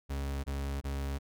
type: tone bursts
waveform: 40% pulse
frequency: 69.3 Hz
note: C#2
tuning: in tune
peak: -32 dBFS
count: 3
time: 0.09-1.188 s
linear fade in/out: 20 ms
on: 350 ms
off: 24 ms
effects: none